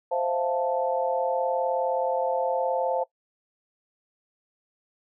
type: chord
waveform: sine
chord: F major seventh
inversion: second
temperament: equal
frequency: 523.3 / 659.3 / 698.5 / 880 Hz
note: C5 / E5 / F5 / A5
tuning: 0 / 0 / 0 / 0 cents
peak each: -26 / -32 / -30 / -29 dBFS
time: 0.11-3.04 s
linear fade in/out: 10 ms
effects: noise-tail reverb RT60 0.1 s tail -20 dB re dry